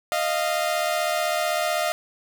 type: tone pair together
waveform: sawtooth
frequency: 619.2 / 695 Hz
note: D#5 / F5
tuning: -9 / -9 cents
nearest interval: major second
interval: 200 cents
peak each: -21 dBFS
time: 0.12-1.92 s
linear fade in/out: 0 ms
effects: none